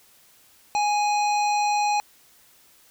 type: harmonic tone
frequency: 830.6 Hz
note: G#5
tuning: in tune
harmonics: 1 / 3 / 5 / 7 / 9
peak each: -20 / -30 / -34 / -37 / -39 dBFS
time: 0.75-2 s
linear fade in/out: 0 ms
effects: white hiss -56 dBFS RMS until 2.9 s